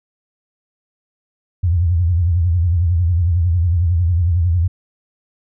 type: tone with vibrato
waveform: sine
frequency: 86.3 Hz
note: F2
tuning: 20 cents flat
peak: -12 dBFS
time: 1.63-4.68 s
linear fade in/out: 10 ms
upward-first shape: triangle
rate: 11 Hz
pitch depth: 150 cents each way
effects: none